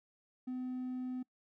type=tone; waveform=triangle; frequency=253.7 Hz; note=B3; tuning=47 cents sharp; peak=-34 dBFS; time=0.47-1.23 s; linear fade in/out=10 ms; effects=noise-tail reverb RT60 0.1 s tail -25 dB re dry + tanh soft clip ceiling -31 dBFS